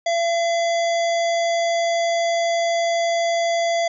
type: harmonic tone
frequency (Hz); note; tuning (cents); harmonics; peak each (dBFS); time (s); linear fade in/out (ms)
678; E5; +49; 1 / 3 / 5 / 7 / 9 / 10; -18 / -28 / -32 / -35 / -37 / -38; 0.06-3.88; 5
effects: none